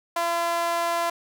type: tone with high-pass filter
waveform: sawtooth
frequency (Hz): 340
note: F4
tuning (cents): -46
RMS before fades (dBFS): -25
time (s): 0.16-1.1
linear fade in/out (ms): 5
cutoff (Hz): 820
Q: 4.9
effects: none